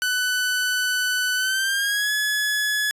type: tone with pitch glide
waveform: sawtooth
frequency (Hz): 1497 to 1699.9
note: F#6 to G#6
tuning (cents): +20 to +40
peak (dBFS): -17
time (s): 0.02-2.91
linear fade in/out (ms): 0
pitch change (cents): +220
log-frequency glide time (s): 1.36-2.12
effects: resampled to 32000 Hz

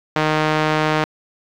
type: tone with band-pass filter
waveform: sawtooth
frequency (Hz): 154.5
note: D#3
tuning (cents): -12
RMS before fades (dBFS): -18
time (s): 0.16-1.04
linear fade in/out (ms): 0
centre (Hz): 1300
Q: 0.51
effects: low-pass 6000 Hz 12 dB/octave + 7-bit

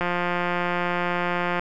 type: click train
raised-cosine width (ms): 0.5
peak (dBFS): -10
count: 280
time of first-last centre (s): 0.01-1.595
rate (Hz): 176
effects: none

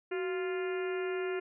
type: harmonic tone with a mistuned harmonic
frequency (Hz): 349.2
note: F4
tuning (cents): 0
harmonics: 1 / 2 / 3 / 4 / 5 / 6 / 7 / 8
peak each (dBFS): -32 / -45 / -49 / -44 / -46 / -48 / -48 / -51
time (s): 0.11-1.4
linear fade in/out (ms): 10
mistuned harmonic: 1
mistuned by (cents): +110
effects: none

